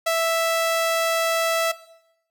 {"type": "tone", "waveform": "sawtooth", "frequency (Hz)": 659.3, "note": "E5", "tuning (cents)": 0, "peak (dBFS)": -15, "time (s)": [0.06, 1.72], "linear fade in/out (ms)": 10, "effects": ["noise-tail reverb RT60 0.8 s tail -18 dB re dry"]}